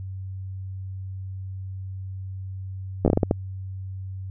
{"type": "slowing click train", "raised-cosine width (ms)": 2, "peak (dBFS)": -5, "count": 8, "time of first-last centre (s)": [3.05, 3.311], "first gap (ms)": 12, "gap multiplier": 1.37, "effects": ["added 95 Hz sine -31 dBFS peak until 4.3 s"]}